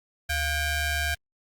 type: ring-modulated tone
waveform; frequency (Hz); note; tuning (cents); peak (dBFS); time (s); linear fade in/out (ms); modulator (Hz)
sawtooth; 769; G5; -33; -18; 0.29-1.15; 10; 843
effects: Opus 48 kbps